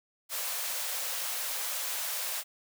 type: high-pass noise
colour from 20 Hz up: white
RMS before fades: -34 dBFS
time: 0.29-2.44 s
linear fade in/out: 50 ms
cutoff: 480 Hz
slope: 96 dB/octave
effects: none